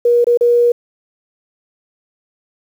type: tone with dropouts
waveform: sine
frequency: 478.4 Hz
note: A#4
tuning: 45 cents sharp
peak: -8 dBFS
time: 0.05-0.72 s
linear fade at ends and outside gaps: 5 ms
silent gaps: 0.244-0.268 / 0.374-0.409 s
effects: 7-bit